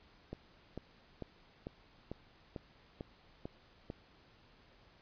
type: click train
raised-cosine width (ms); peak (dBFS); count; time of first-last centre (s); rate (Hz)
2; -28; 9; 0.33-3.901; 2.24
effects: pink hiss -64 dBFS RMS until 5.01 s + resampled to 11025 Hz